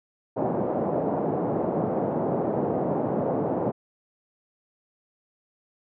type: band-pass noise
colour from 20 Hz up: white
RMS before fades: -26 dBFS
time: 0.36-3.72 s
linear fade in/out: 20 ms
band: 130 to 690 Hz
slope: 24 dB/octave
effects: none